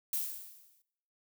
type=noise with exponential decay; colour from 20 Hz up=violet; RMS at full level=-31 dBFS; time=0.13-0.82 s; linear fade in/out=2 ms; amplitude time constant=150 ms; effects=noise-tail reverb RT60 0.8 s tail -20 dB re dry